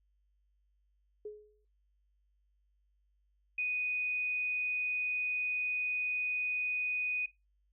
sine tone with exponential decay, 421.8 Hz, G#4, 27 cents sharp, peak -37 dBFS, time 1.25-1.65 s, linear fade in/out 5 ms, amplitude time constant 85 ms
sine tone, 2486 Hz, D#7, 2 cents flat, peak -31 dBFS, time 3.58-7.26 s, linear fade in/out 5 ms
effects noise-tail reverb RT60 0.2 s tail -17 dB re dry + added 50 Hz sine -70 dBFS peak until 7.72 s

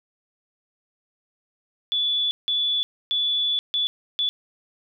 sine tone bursts at uneven times, 3448 Hz, A7, 36 cents flat, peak -20 dBFS, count 5, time 1.92-2.31 / 2.48-2.83 / 3.11-3.59 / 3.74-3.87 / 4.19-4.29 s, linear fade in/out 0 ms, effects none

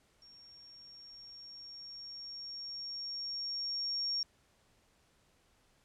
sine tone with level ramp, 5540 Hz, F8, 15 cents flat, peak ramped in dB -55 to -31 dBFS, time 0.22-4.23 s, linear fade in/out 2 ms, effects pink hiss -70 dBFS RMS until 5.84 s + low-pass 10000 Hz 12 dB/octave

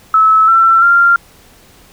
sine tone with pitch steps, 1300 / 1343.5 / 1388.5 Hz, E6 / E6 / F6, -24 / +33 / -10 cents, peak -5 dBFS, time 0.14-1.16 s, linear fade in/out 2 ms, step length 340 ms, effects pink hiss -44 dBFS RMS until 1.92 s

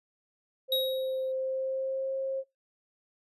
sine tone with pitch glide, 523.3 to 534.9 Hz, C5 to C5, 0 to +38 cents, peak -29 dBFS, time 0.68-2.44 s, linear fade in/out 50 ms, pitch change +38 cents, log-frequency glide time 1.32-2.15 s
square tone with exponential decay, 3800 Hz, A#7, 33 cents sharp, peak -25 dBFS, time 0.72-1.32 s, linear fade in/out 2 ms, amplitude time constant 130 ms
effects noise-tail reverb RT60 0.2 s tail -23 dB re dry + resampled to 32000 Hz

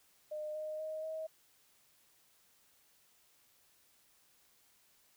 sine tone with pitch steps, 609 / 617.5 / 626.1 / 634.9 Hz, D#5 / D#5 / D#5 / D#5, -37 / -13 / +11 / +35 cents, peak -38 dBFS, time 0.31-1.27 s, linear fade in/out 10 ms, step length 240 ms, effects white hiss -69 dBFS RMS until 5.16 s

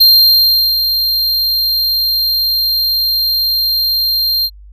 square tone with ADSR envelope, 4186 Hz, C8, in tune, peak -4 dBFS, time 0-4.5 s, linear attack 11 ms, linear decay 750 ms, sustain -8 dB, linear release 52 ms, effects added 50 Hz sine -34 dBFS peak until 4.72 s

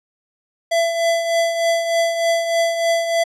square tone with tremolo, 670 Hz, E5, 28 cents sharp, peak -14 dBFS, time 0.71-3.24 s, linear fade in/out 10 ms, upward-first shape triangle, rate 3.3 Hz, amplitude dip 60%, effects low-pass 9000 Hz 12 dB/octave

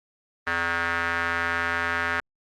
square tone with band-pass filter, 84.8 Hz, E2, 50 cents sharp, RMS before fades -26 dBFS, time 0.47-2.2 s, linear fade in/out 0 ms, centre 1600 Hz, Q 3.6, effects Opus 24 kbps

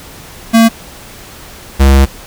square tone pair in turn, 227.1 / 67.99 Hz, A#3 / C#2, -45 / -33 cents, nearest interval octave + major sixth, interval 2088 cents, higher first, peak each -4 dBFS, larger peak neither, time 0.53-0.69 / 1.79-2.06 s, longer second, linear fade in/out 20 ms, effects pink hiss -33 dBFS RMS until 2.26 s

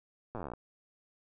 slowing click train, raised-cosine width 1 ms, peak -26 dBFS, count 16, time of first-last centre 0.35-0.536 s, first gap 8 ms, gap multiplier 1.06, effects none

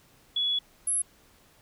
sine tone pair in turn, 3389 / 10900 Hz, G#7 / F9, +34 / -43 cents, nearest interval octave + minor sixth, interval 2023 cents, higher second, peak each -24 dBFS, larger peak neither, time 0.36-0.59 / 0.87-1.02 s, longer first, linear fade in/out 5 ms, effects pink hiss -60 dBFS RMS until 1.61 s

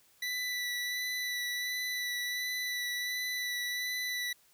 25% pulse tone with vibrato, 1975.5 Hz, B6, in tune, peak -29 dBFS, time 0.22-4.33 s, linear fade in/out 5 ms, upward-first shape sine, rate 1.4 Hz, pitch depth 15 cents each way, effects white hiss -65 dBFS RMS until 4.53 s

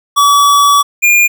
square tone pair in turn, 1142 / 2414 Hz, D6 / D7, -49 / +47 cents, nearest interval octave + minor second, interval 1296 cents, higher second, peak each -6 dBFS, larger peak neither, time 0.16-0.83 / 1.02-1.28 s, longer first, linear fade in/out 20 ms, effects 8-bit

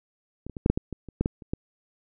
clicks, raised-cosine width 3 ms, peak -23 / -25 / -22 / -6 / -6 / -12 / -20 / -27 / -10 / -12 / -30 / -14 dBFS, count 12, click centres 0.466 / 0.497 / 0.568 / 0.661 / 0.7 / 0.775 / 0.927 / 1.087 / 1.21 / 1.259 / 1.422 / 1.535 s, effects none

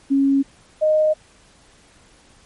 sine tone pair in turn, 274.9 / 618.4 Hz, C#4 / D#5, -14 / -11 cents, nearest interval octave + major second, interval 1403 cents, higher second, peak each -13 / -13 dBFS, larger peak neither, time 0.1-0.43 / 0.81-1.14 s, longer neither, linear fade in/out 20 ms, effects pink hiss -52 dBFS RMS until 2.45 s + MP3 48 kbps

